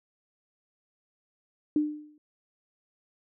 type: tone with exponential decay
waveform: sine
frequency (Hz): 300.4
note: D4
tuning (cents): +39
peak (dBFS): -19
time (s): 1.76-2.18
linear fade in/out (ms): 2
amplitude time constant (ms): 91
effects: none